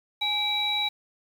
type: tone cluster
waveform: sine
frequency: 835 / 2320 / 3889 Hz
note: G#5 / D7 / B7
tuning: +9 / -22 / -27 cents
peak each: -32 / -31 / -25 dBFS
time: 0.21-0.89 s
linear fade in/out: 10 ms
effects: 8-bit